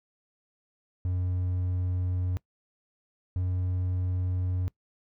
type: tone pair in turn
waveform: triangle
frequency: 90.7 / 91.17 Hz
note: F#2 / F#2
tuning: -34 / -25 cents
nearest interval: unison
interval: 9 cents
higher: second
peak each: -24 dBFS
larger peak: neither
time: 1.05-2.37 / 3.36-4.68 s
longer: neither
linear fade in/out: 0 ms
effects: noise-tail reverb RT60 0.1 s tail -22 dB re dry